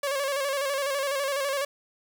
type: tone with vibrato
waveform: sawtooth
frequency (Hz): 554.4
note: C#5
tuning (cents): 0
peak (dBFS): -22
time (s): 0.03-1.65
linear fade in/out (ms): 5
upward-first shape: square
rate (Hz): 12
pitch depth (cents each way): 52
effects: 8-bit